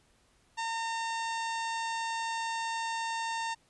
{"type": "harmonic tone", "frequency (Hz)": 911, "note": "A#5", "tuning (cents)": -40, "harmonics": [1, 2, 3, 4, 5, 6, 7, 8, 9], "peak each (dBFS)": [-33, -39, -43, -45, -47, -49, -50, -51, -52], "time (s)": [0.57, 3.55], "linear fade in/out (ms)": 20, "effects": ["pink hiss -67 dBFS RMS until 3.69 s", "resampled to 24000 Hz"]}